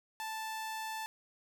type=tone; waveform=sawtooth; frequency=880 Hz; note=A5; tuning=in tune; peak=-34 dBFS; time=0.2-1.06 s; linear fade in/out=0 ms; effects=none